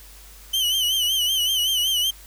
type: tone with vibrato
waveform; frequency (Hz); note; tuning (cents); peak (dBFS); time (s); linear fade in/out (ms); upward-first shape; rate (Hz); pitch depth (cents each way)
40% pulse; 3040; F#7; +46; -18; 0.53-2.11; 10; sine; 5.3; 79
effects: added 50 Hz sine -45 dBFS peak until 2.26 s + white hiss -47 dBFS RMS until 2.26 s